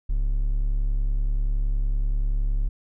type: tone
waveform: triangle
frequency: 35.31 Hz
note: C#1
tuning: 33 cents sharp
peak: -18 dBFS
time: 0.09-2.69 s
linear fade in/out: 10 ms
effects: none